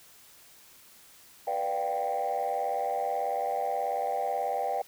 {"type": "chord", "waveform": "sine", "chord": "G dominant seventh", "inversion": "first", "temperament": "just", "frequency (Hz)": [490, 588, 705.6, 784], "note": ["B4", "D5", "F5", "G5"], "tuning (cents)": [-14, 2, 18, 0], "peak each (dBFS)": [-34, -33, -32, -29], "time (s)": [1.47, 4.82], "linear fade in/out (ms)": 5, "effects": ["tanh soft clip ceiling -22 dBFS", "white hiss -55 dBFS RMS until 4.87 s"]}